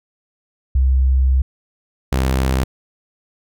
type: tone pair in turn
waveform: sine / sawtooth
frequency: 65.41 / 65.41 Hz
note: C2 / C2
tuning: 0 / 0 cents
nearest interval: unison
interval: 0 cents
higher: neither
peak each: -11 dBFS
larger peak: neither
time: 0.75-1.42 / 2.12-2.64 s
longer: first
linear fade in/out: 5 ms
effects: none